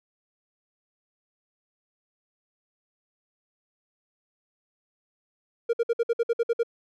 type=tone bursts; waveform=triangle; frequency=466.9 Hz; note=A#4; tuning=3 cents sharp; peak=-18 dBFS; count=10; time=5.69-6.633 s; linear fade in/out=10 ms; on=43 ms; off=57 ms; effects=none